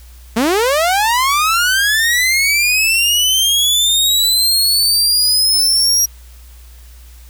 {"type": "linear sweep", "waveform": "sawtooth", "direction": "up", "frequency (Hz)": [210.6, 5700], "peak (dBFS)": -8, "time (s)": [0.36, 6.06], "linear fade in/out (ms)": 10, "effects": ["added 60 Hz sine -36 dBFS peak until 7.29 s", "white hiss -47 dBFS RMS until 7.29 s"]}